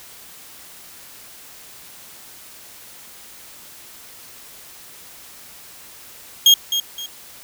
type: tone with echo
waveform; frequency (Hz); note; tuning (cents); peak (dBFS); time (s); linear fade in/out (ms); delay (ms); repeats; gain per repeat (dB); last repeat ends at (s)
35% pulse; 3248; G#7; -39; -6; 6.46-6.54; 2; 260; 2; -10; 7.06
effects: white hiss -42 dBFS RMS until 7.43 s